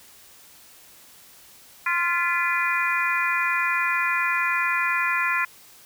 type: harmonic tone with a mistuned harmonic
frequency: 347 Hz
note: F4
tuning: 11 cents flat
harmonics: 3 / 4 / 5 / 6 / 7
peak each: -27 / -27 / -27 / -27 / -27 dBFS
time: 1.86-5.45 s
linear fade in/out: 5 ms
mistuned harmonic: 6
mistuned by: -59 cents
effects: white hiss -50 dBFS RMS until 5.85 s